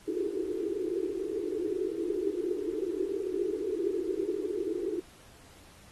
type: band-pass noise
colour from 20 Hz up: white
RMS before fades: -32 dBFS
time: 0.07-5.01 s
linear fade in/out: 20 ms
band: 320 to 430 Hz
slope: 96 dB/octave
effects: pink hiss -56 dBFS RMS until 5.91 s + AAC 32 kbps